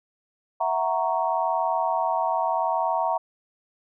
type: chord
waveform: sine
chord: F# dominant seventh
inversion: third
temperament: equal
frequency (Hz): 659.3 / 740 / 932.3 / 1108.7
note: E5 / F#5 / A#5 / C#6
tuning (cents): 0 / 0 / 0 / 0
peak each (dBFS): -27 / -27 / -25 / -31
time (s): 0.6-3.18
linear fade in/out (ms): 10
effects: none